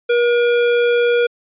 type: tone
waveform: square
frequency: 478.4 Hz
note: A#4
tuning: 45 cents sharp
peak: -13 dBFS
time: 0.09-1.27 s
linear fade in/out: 10 ms
effects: resampled to 8000 Hz